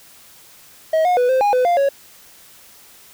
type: tone with pitch steps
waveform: triangle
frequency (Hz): 637 / 720 / 493.8 / 520 / 820 / 504 / 698 / 555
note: D#5 / F#5 / B4 / C5 / G#5 / B4 / F5 / C#5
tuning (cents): +41 / -47 / 0 / -11 / -22 / +35 / -1 / +2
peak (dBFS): -11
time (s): 0.93-1.89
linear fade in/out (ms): 5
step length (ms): 120
effects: white hiss -46 dBFS RMS until 3.13 s